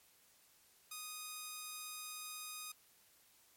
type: tone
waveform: 5% pulse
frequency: 1242 Hz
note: D#6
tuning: 3 cents flat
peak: -33 dBFS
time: 0.91-2.72 s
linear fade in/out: 5 ms
effects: white hiss -68 dBFS RMS until 3.56 s + MP3 64 kbps